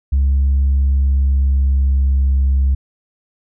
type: tone with pitch glide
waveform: sine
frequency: 68.4 to 67.38 Hz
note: C#2 to C#2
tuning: -23 to -49 cents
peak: -9 dBFS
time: 0.12-2.75 s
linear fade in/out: 10 ms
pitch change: -26 cents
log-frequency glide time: 0.63-2.29 s
effects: tanh soft clip ceiling -9 dBFS